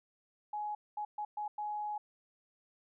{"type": "tone bursts at uneven times", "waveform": "sine", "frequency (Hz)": 839, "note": "G#5", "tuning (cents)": 17, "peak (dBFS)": -35, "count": 5, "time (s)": [[0.53, 0.75], [0.97, 1.05], [1.18, 1.25], [1.37, 1.48], [1.58, 1.98]], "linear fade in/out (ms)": 5, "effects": []}